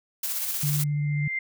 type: noise with tremolo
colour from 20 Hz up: blue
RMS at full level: -28 dBFS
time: 0.23-0.84 s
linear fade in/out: 5 ms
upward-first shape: square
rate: 16 Hz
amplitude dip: 30%
type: tone with exponential growth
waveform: sine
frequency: 2093 Hz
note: C7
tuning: in tune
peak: -24 dBFS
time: 0.6-1.39 s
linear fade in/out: 5 ms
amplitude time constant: 170 ms
type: tone with vibrato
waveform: sine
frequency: 146.83 Hz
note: D3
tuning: in tune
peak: -23 dBFS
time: 0.63-1.28 s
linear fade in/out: 5 ms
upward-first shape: sine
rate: 15 Hz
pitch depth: 12 cents each way
effects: none

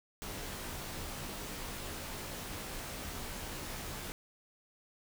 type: noise with comb filter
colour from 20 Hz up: pink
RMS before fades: -42 dBFS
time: 0.22-4.12 s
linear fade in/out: 0 ms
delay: 18 ms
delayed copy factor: -0.6
effects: none

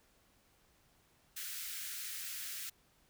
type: high-pass noise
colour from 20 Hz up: white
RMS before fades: -43 dBFS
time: 1.36-2.7 s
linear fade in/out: 10 ms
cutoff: 1400 Hz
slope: 48 dB/octave
effects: pink hiss -70 dBFS RMS until 3.09 s

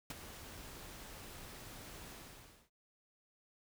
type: noise with ADSR envelope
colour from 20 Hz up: pink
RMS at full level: -41 dBFS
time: 0.1-2.7 s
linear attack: 4 ms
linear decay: 23 ms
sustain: -10 dB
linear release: 580 ms
effects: none

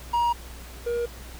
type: tone pair in turn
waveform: triangle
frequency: 949 / 474.5 Hz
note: A#5 / A#4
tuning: +31 / +31 cents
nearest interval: octave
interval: 1200 cents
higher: first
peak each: -18 / -22 dBFS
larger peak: first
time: 0.13-0.33 / 0.86-1.06 s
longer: neither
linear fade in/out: 10 ms
effects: added 60 Hz sine -40 dBFS peak until 1.39 s + pink hiss -45 dBFS RMS until 1.39 s

